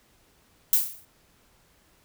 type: noise with exponential decay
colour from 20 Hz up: violet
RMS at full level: -17 dBFS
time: 0.73-1.05 s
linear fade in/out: 1 ms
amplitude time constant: 68 ms
effects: pink hiss -62 dBFS RMS until 2.04 s